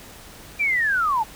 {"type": "linear sweep", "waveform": "sine", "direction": "down", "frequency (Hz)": [2394, 825], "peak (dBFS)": -18, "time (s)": [0.59, 1.24], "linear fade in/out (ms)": 20, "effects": ["pink hiss -43 dBFS RMS until 1.35 s"]}